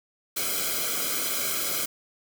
white noise with comb filter, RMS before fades -28 dBFS, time 0.36-1.86 s, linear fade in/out 10 ms, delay 1.1 ms, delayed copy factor -1, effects none

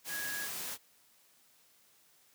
sine tone in noise, 1661.2 Hz, G#6, in tune, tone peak -38 dBFS, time 0.08-0.49 s, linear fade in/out 50 ms, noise white, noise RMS -40 dBFS, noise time 0.04-0.78 s, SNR -1 dB, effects white hiss -66 dBFS RMS until 2.34 s + high-pass 100 Hz 12 dB/octave

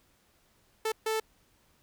sawtooth tone bursts at uneven times, 440 Hz, A4, in tune, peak -24 dBFS, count 2, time 0.85-0.92 / 1.06-1.2 s, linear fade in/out 5 ms, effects pink hiss -67 dBFS RMS until 1.82 s

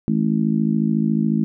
harmonic tone, 54 Hz, A1, 32 cents flat, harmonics 3 / 4 / 5 / 6, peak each -22 / -18 / -26 / -27 dBFS, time 0.08-1.44 s, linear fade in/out 0 ms, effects none

